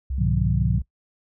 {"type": "tone", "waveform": "sine", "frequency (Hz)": 65.41, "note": "C2", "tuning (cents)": 0, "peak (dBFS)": -24, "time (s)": [0.1, 0.82], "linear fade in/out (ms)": 5}
{"type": "chord", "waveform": "sine", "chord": "G# diminished seventh", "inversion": "none", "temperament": "just", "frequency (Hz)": [103.83, 124.59, 149.51, 179.41], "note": ["G#2", "B2", "D3", "F3"], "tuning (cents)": [0, 16, 31, 47], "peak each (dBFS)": -25, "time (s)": [0.18, 0.79], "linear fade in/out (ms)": 10}
{"effects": ["noise-tail reverb RT60 0.1 s tail -19 dB re dry"]}